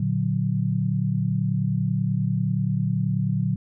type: chord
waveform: sine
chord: Bb augmented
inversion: none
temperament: equal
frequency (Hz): 116.54 / 146.83 / 185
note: Bb2 / D3 / F#3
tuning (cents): 0 / 0 / 0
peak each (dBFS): -25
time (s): 0-3.56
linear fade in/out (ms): 5
effects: none